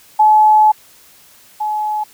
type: tone pair in turn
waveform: sine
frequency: 857 / 850.1 Hz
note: A5 / G#5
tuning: -46 / +40 cents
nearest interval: unison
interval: 14 cents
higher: first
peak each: -6 / -16 dBFS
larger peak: first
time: 0.19-0.72 / 1.6-2.04 s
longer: first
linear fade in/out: 10 ms
effects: white hiss -46 dBFS RMS until 2.13 s